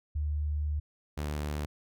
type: tone pair in turn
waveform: sine / sawtooth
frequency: 74.6 / 74.29 Hz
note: D2 / D2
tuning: +28 / +20 cents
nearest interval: unison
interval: 8 cents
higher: first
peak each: -28 dBFS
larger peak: neither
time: 0.15-0.8 / 1.17-1.66 s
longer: first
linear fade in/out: 10 ms
effects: none